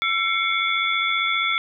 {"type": "tone cluster", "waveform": "sine", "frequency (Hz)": [1344, 2149, 2244, 3445], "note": ["E6", "C7", "C#7", "A7"], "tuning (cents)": [33, 46, 21, -37], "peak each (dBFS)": -25, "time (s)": [0.02, 1.58], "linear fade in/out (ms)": 0, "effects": []}